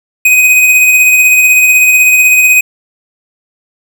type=tone with tremolo; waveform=square; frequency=2505 Hz; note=D#7; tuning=11 cents sharp; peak=-3 dBFS; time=0.25-2.61 s; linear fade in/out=5 ms; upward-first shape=sine; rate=16 Hz; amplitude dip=30%; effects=none